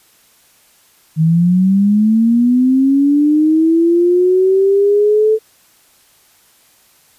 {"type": "linear sweep", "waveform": "sine", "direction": "up", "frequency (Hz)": [155.56, 440], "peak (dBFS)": -8, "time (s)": [1.16, 5.39], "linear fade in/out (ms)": 50, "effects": ["white hiss -51 dBFS RMS until 7.18 s", "resampled to 32000 Hz"]}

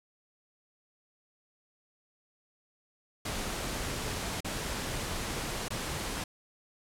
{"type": "noise with dropouts", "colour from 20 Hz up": "pink", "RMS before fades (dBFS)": -35, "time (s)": [3.25, 6.24], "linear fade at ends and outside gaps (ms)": 5, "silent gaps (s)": [[4.406, 4.445], [5.684, 5.704]], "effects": ["low-pass 11000 Hz 12 dB/octave"]}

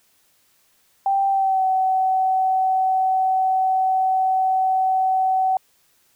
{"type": "tone with pitch glide", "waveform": "sine", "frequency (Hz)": [784, 756], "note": ["G5", "F#5"], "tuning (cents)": [0, 37], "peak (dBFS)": -16, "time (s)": [1.06, 5.57], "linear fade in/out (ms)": 2, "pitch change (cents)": -63, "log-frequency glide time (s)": [1.29, 1.64], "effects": ["white hiss -61 dBFS RMS until 6.15 s"]}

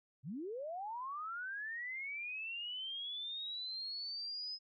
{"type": "linear sweep", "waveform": "sine", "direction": "up", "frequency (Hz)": [113.1, 5100], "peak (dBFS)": -40, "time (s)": [0.23, 4.59], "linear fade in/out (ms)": 50, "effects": []}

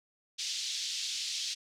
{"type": "band-pass noise", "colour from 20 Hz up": "pink", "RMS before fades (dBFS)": -36, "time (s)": [0.38, 1.55], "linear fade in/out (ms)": 20, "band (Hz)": [3300, 6300], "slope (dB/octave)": 24, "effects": []}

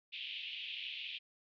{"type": "band-pass noise", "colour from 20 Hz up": "white", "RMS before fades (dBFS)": -44, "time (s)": [0.12, 1.19], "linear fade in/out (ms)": 20, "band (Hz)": [2500, 3400], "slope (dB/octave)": 48, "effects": []}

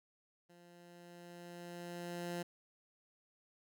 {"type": "tone with level ramp", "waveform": "15% pulse", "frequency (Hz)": 174, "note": "F3", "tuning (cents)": -6, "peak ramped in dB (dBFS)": [-54, -32], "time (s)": [0.49, 2.43], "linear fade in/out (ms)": 10, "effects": []}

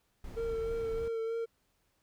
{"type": "noise", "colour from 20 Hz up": "brown", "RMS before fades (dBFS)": -43, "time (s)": [0.24, 1.08], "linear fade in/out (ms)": 2}
{"type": "tone with vibrato", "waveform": "triangle", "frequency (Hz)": 455, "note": "A#4", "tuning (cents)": -42, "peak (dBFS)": -30, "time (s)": [0.36, 1.46], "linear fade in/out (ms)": 20, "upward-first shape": "sine", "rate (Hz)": 3.2, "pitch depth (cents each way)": 21}
{"effects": ["pink hiss -75 dBFS RMS until 2.02 s"]}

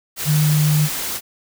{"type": "tone in noise", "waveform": "sine", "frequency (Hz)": 151.3, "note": "D#3", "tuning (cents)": -48, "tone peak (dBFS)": -13, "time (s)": [0.25, 0.89], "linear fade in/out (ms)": 50, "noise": "white", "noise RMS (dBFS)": -25, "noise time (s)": [0.16, 1.21], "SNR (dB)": 9, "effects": []}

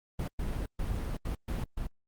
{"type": "noise bursts at uneven times", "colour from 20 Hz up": "brown", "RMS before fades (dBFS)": -33, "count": 6, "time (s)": [[0.19, 0.28], [0.39, 0.66], [0.79, 1.17], [1.25, 1.35], [1.48, 1.64], [1.77, 1.87]], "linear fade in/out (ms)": 5, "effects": ["Opus 32 kbps"]}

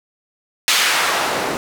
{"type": "noise with band-pass filter sweep", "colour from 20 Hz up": "white", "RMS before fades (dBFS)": -18, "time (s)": [0.68, 1.57], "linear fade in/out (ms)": 0, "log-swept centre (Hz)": [2700, 370], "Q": 0.81, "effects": []}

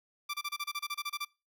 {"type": "tone bursts", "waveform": "15% pulse", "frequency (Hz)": 1174.7, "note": "D6", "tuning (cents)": 0, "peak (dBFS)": -27, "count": 13, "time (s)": [0.29, 1.25], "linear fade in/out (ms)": 10, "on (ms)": 48, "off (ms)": 28, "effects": ["noise-tail reverb RT60 0.3 s tail -25 dB re dry"]}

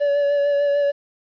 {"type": "tone with vibrato", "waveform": "triangle", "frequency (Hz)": 572, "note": "D5", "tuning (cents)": -46, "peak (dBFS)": -14, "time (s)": [0, 0.92], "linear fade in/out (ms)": 20, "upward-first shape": "sine", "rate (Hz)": 6.7, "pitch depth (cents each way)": 20, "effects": ["resampled to 11025 Hz", "9-bit"]}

